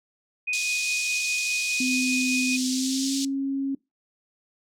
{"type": "tone with tremolo", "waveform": "sine", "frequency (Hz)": 2489, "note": "D#7", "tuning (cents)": 0, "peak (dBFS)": -24, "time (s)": [0.47, 2.57], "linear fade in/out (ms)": 10, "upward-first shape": "sine", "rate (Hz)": 4.9, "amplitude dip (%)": 25}
{"type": "band-pass noise", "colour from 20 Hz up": "white", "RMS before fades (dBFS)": -31, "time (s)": [0.53, 3.25], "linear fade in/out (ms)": 2, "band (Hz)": [3700, 7200], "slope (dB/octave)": 24}
{"type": "tone with pitch glide", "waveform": "sine", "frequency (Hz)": [256.2, 273], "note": ["C4", "C#4"], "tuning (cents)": [-36, -26], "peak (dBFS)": -24, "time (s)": [1.8, 3.75], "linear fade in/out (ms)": 5, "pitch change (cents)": 110, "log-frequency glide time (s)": [2.67, 3.16]}
{"effects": ["noise-tail reverb RT60 0.2 s tail -22 dB re dry"]}